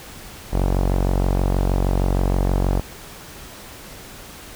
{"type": "tone with low-pass filter", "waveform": "sawtooth", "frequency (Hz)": 46.36, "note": "F#1", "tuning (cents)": 4, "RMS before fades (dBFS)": -19, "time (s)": [0.52, 2.81], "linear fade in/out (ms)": 20, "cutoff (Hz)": 780, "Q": 1.4, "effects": ["pink hiss -39 dBFS RMS until 4.55 s"]}